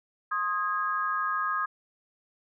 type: tone cluster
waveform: sine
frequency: 1061 / 1248 / 1640 Hz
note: C6 / D#6 / G#6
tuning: +24 / +5 / -22 cents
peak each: -33 / -28 / -32 dBFS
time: 0.31-1.66 s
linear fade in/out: 10 ms
effects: none